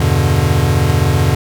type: chord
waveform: square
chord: E minor seventh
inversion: none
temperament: equal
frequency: 82.41 / 98 / 123.47 / 146.83 Hz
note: E2 / G2 / B2 / D3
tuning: 0 / 0 / 0 / 0 cents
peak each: -17 dBFS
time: 0-1.35 s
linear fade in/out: 5 ms
effects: none